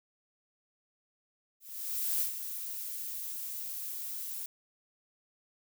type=noise with ADSR envelope; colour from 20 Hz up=violet; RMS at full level=-30 dBFS; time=1.6-4.46 s; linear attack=610 ms; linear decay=100 ms; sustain=-9 dB; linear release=4 ms; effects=none